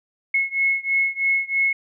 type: beating tone pair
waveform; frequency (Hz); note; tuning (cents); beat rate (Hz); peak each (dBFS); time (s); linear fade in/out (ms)
sine; 2179 / 2182.1; C#7 / C#7; -30 / -28; 3.1; -21 / -22; 0.34-1.73; 5
effects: none